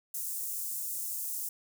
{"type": "high-pass noise", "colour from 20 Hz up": "white", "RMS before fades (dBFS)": -36, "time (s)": [0.14, 1.49], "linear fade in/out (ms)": 5, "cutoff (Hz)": 7100, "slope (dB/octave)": 24, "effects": []}